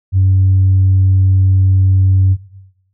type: tone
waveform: sine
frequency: 95 Hz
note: F#2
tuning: 46 cents sharp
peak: -6 dBFS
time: 0.12-2.37 s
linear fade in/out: 50 ms
effects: noise-tail reverb RT60 0.9 s tail -17 dB re dry + tanh soft clip ceiling -4 dBFS